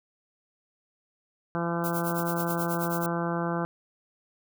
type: harmonic tone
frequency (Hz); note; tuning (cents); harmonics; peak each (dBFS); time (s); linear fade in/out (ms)
170; F3; -46; 1 / 2 / 3 / 4 / 5 / 6 / 7 / 8 / 9; -30 / -33 / -35 / -36 / -37 / -38 / -38 / -39 / -40; 1.55-3.65; 0
type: noise with tremolo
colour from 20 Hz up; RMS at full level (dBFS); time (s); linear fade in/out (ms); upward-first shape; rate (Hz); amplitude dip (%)
violet; -33; 1.84-3.06; 0; triangle; 9.3; 100
effects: none